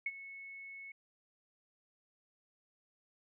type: tone with ADSR envelope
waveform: sine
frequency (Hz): 2200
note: C#7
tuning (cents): -14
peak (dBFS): -31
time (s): 0.06-0.92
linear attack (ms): 4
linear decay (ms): 41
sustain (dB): -15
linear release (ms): 6
effects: none